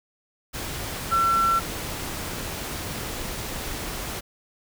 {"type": "tone in noise", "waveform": "sine", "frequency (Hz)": 1350, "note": "E6", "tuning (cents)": 41, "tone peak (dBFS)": -18, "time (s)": [1.11, 1.6], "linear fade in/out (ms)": 20, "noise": "pink", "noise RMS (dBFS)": -32, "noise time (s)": [0.53, 4.21], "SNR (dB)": 11, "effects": []}